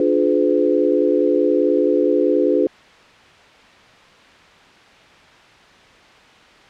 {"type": "chord", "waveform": "sine", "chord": "D diminished seventh", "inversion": "none", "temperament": "just", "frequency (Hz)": [293.7, 352.4, 422.9, 507.5], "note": ["D4", "F4", "Ab4", "Cb5"], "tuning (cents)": [0, 16, 31, 47], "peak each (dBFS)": -19, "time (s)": [0, 2.67], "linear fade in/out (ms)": 2, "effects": ["white hiss -46 dBFS RMS until 6.69 s", "low-pass 3000 Hz 12 dB/octave"]}